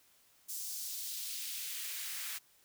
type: noise with high-pass filter sweep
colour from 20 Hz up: white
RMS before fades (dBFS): -41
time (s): 0.48-2.39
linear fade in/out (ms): 20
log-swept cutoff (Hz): 6500 to 1500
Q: 1.2
effects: white hiss -67 dBFS RMS until 2.64 s